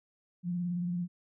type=tone with vibrato; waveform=sine; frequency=175.9 Hz; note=F3; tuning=13 cents sharp; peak=-30 dBFS; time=0.43-1.08 s; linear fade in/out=50 ms; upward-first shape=square; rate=18 Hz; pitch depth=29 cents each way; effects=none